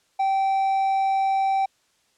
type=tone with hard clipping; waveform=triangle; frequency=776 Hz; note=G5; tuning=18 cents flat; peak=-20 dBFS; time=0.19-1.66 s; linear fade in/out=10 ms; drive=6 dB; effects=white hiss -65 dBFS RMS until 2.17 s + low-pass 8000 Hz 12 dB/octave